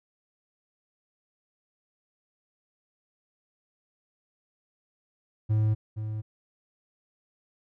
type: tone with echo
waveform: triangle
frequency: 108.1 Hz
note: A2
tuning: 30 cents flat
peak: -19 dBFS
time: 5.49-5.75 s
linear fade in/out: 20 ms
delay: 470 ms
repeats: 1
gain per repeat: -9 dB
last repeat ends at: 6.22 s
effects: none